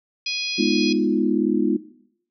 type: harmonic tone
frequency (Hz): 830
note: G#5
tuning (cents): -1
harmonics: 3 / 4 / 5 / 6 / 7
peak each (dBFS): -27 / -32 / -30 / -27 / -37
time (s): 0.26-0.93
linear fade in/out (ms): 5
type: chord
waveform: sine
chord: F half-diminished seventh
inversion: first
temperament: equal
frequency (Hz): 207.7 / 246.9 / 311.1 / 349.2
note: Ab3 / Cb4 / Eb4 / F4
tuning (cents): 0 / 0 / 0 / 0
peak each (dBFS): -23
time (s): 0.58-1.77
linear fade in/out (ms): 10
effects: noise-tail reverb RT60 0.7 s tail -17 dB re dry